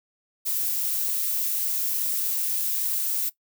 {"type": "noise", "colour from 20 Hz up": "violet", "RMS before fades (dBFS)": -26, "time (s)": [0.45, 3.3], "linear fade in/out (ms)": 20, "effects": ["noise-tail reverb RT60 0.1 s tail -17 dB re dry"]}